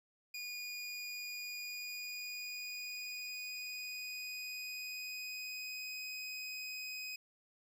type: tone with pitch glide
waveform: 25% pulse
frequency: 2449 to 2511 Hz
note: D#7 to D#7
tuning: -28 to +15 cents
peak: -38 dBFS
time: 0.34-7.16 s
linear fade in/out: 5 ms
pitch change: +43 cents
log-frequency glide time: 1.53-6.01 s
effects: none